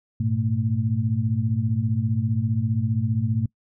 sine tone cluster, 103.9 / 119 / 223.4 Hz, G#2 / A#2 / A3, +1 / +36 / +27 cents, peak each -24 / -24 / -27 dBFS, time 0.2-3.46 s, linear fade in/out 5 ms, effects noise-tail reverb RT60 0.1 s tail -24 dB re dry

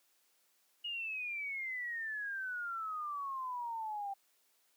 sine exponential sweep, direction down, 2889 to 781 Hz, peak -37 dBFS, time 0.84-4.14 s, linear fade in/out 10 ms, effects white hiss -73 dBFS RMS until 4.76 s + high-pass 300 Hz 12 dB/octave

